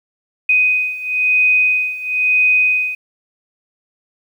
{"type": "beating tone pair", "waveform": "sine", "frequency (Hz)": [2500, 2501], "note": ["D#7", "D#7"], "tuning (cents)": [8, 8], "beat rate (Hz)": 1, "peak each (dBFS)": [-17, -14], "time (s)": [0.49, 2.95], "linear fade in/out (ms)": 5, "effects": ["8-bit"]}